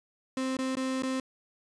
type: tone with dropouts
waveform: 35% pulse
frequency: 261.6 Hz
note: C4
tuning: in tune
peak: -27 dBFS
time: 0.37-1.2 s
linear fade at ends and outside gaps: 2 ms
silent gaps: 0.569-0.588 / 0.754-0.769 / 1.023-1.033 s
effects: resampled to 22050 Hz